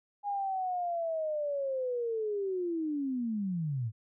sine linear sweep, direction down, 823 to 103.83 Hz, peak -30 dBFS, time 0.23-3.92 s, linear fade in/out 50 ms, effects none

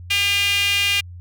sawtooth tone with high-pass filter, 402.5 Hz, G4, 46 cents sharp, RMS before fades -19 dBFS, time 0.1-1.01 s, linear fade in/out 10 ms, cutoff 2600 Hz, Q 5.8, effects added 88 Hz sine -34 dBFS peak until 1.2 s

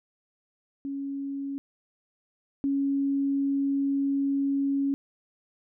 sine tone pair in turn, 277.2 / 277.2 Hz, C#4 / C#4, 0 / 0 cents, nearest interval unison, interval 0 cents, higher neither, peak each -30 / -23 dBFS, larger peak second, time 0.85-1.58 / 2.64-4.94 s, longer second, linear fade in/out 0 ms, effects none

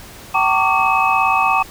sine tone cluster, 766 / 900 / 1124 / 1181 / 2565 Hz, G5 / A5 / C#6 / D6 / E7, -40 / +39 / +24 / +9 / -48 cents, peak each -19 dBFS, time 0.34-1.63 s, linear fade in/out 10 ms, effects pink hiss -38 dBFS RMS until 1.7 s

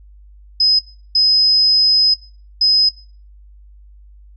sine tone bursts at uneven times, 5060 Hz, D#8, 28 cents sharp, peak -10 dBFS, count 3, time 0.6-0.79 / 1.15-2.14 / 2.61-2.89 s, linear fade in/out 5 ms, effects noise-tail reverb RT60 0.4 s tail -18 dB re dry + added 50 Hz sine -40 dBFS peak until 4.36 s

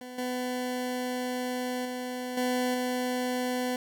20% pulse tone with level steps, 250.5 Hz, B3, 25 cents sharp, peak -35 / -25 / -28 / -21 / -23 dBFS, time 0.01-3.76 s, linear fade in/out 2 ms, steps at 0.18 / 1.85 / 2.37 / 2.74 s, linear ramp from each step 5 ms, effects none

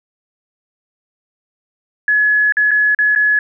sine tone with dropouts, 1697 Hz, G#6, 37 cents sharp, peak -10 dBFS, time 2.08-3.39 s, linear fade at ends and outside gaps 2 ms, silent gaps 2.523-2.569 / 2.709-2.714 / 2.948-2.988 / 3.151-3.159 s, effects none

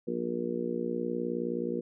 harmonic tone, 59.3 Hz, A#1, 30 cents sharp, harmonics 3 / 4 / 5 / 6 / 7 / 8, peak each -39 / -35 / -42 / -35 / -40 / -35 dBFS, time 0.07-1.81 s, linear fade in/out 10 ms, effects none

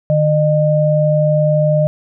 sine tone pair together, 151.96 / 609 Hz, D#3 / D#5, -41 / -37 cents, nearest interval 2 octaves, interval 2404 cents, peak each -13 dBFS, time 0.1-1.87 s, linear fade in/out 0 ms, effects none

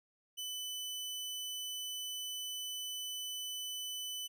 sawtooth tone, 3000 Hz, F#7, 23 cents sharp, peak -36 dBFS, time 0.37-4.28 s, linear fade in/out 20 ms, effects none

